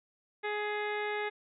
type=harmonic tone with a mistuned harmonic; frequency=418.4 Hz; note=G#4; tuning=13 cents sharp; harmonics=1 / 2 / 3 / 4 / 5 / 6 / 7 / 8 / 9; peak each=-35 / -38 / -45 / -40 / -39 / -47 / -53 / -51 / -52 dBFS; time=0.43-1.3 s; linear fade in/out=20 ms; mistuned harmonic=8; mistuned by=+38 cents; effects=none